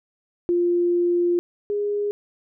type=tone pair in turn; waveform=sine; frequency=349.2 / 411.5 Hz; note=F4 / G#4; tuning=0 / -16 cents; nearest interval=minor third; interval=284 cents; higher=second; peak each=-17 / -21 dBFS; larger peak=first; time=0.49-1.39 / 1.7-2.11 s; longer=first; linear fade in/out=0 ms; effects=none